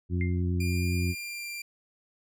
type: harmonic tone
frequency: 89 Hz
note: F2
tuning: 33 cents sharp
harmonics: 1 / 2 / 3 / 4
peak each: -26 / -32 / -36 / -38 dBFS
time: 0.09-1.15 s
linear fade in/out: 50 ms
type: tone with exponential decay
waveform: sine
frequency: 2100 Hz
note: C7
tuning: 6 cents sharp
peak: -31 dBFS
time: 0.21-0.42 s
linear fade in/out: 1 ms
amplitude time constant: 45 ms
type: tone with pitch glide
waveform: sawtooth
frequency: 2401 to 2375 Hz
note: D7 to D7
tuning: +38 to +19 cents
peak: -32 dBFS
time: 0.6-1.62 s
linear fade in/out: 5 ms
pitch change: -19 cents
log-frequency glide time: 1.02-1.47 s
effects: none